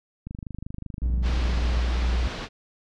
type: click train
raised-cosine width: 5 ms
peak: -22 dBFS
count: 39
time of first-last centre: 0.27-1.772 s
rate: 25.3 Hz
type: tone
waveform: triangle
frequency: 60.1 Hz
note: B1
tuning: 46 cents flat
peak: -19 dBFS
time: 1.02-2.28 s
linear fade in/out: 10 ms
type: low-pass noise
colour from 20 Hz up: pink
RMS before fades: -34 dBFS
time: 1.22-2.49 s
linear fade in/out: 50 ms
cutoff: 5000 Hz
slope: 24 dB/octave
effects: none